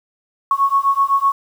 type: beating tone pair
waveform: sine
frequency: 1100 / 1107.9 Hz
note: C#6 / C#6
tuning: -14 / -1 cents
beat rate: 7.9 Hz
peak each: -16 dBFS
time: 0.51-1.32 s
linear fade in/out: 2 ms
effects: 7-bit